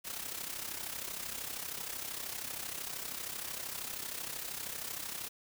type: noise with amplitude modulation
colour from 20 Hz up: white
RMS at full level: -38 dBFS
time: 0.04-5.29 s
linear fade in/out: 20 ms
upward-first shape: sine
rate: 32.9 Hz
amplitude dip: 65%
effects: none